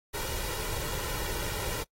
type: noise with comb filter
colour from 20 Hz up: pink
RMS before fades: -34 dBFS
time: 0.13-1.84 s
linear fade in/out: 20 ms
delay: 2.1 ms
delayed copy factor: +0.6
effects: noise-tail reverb RT60 0.1 s tail -24 dB re dry + AAC 48 kbps